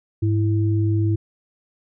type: tone pair together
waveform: sine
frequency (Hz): 103.83 / 329.6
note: G#2 / E4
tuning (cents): 0 / 0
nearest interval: octave + minor sixth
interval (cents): 2000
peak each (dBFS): -17 / -24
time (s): 0.22-1.16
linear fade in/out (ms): 10
effects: none